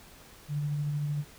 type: tone with tremolo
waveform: sine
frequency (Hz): 146.83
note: D3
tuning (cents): 0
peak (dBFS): -27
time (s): 0.48-1.25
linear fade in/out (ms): 50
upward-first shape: sine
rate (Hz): 13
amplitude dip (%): 25
effects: pink hiss -53 dBFS RMS until 1.38 s